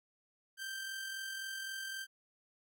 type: tone with amplitude modulation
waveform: sawtooth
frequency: 1568 Hz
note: G6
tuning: in tune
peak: -35 dBFS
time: 0.57-2.07 s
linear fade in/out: 50 ms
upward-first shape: sine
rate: 43.8 Hz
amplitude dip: 35%
effects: none